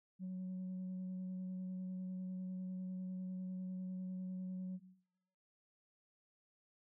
sine tone with vibrato, 185 Hz, F#3, in tune, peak -38 dBFS, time 0.19-4.8 s, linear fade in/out 50 ms, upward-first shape square, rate 10 Hz, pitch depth 8 cents each way, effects noise-tail reverb RT60 0.8 s tail -17 dB re dry + tanh soft clip ceiling -39 dBFS

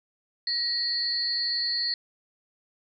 sine tone cluster, 1902 / 4239 / 4491 Hz, A#6 / C8 / C#8, +34 / +22 / +22 cents, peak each -36 / -28 / -28 dBFS, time 0.47-1.94 s, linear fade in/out 2 ms, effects none

